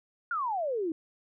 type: exponential sweep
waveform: sine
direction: down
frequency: 1456 to 307.4 Hz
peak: -28 dBFS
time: 0.31-0.92 s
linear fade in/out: 2 ms
effects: none